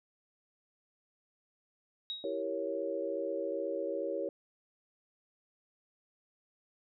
sine tone with exponential decay, 3797 Hz, A#7, 31 cents sharp, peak -33 dBFS, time 2.1-2.42 s, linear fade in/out 0 ms, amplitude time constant 69 ms
sine chord, E diminished seventh, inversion none, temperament equal, 329.6 / 392 / 466.2 / 554.4 Hz, E4 / G4 / Bb4 / Db5, 0 / 0 / 0 / 0 cents, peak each -40 / -39 / -39 / -36 dBFS, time 2.24-4.29 s, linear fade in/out 2 ms
effects none

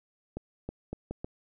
accelerating click train, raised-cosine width 2 ms, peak -22 dBFS, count 5, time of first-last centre 0.37-1.245 s, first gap 320 ms, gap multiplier 0.75, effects none

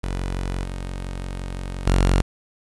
sawtooth tone with level steps, 45.79 Hz, F#1, 17 cents flat, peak -20 / -24 / -11 dBFS, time 0.03-2.22 s, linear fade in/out 10 ms, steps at 0.64 / 1.87 s, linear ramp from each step 2 ms, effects resampled to 24000 Hz + 7-bit

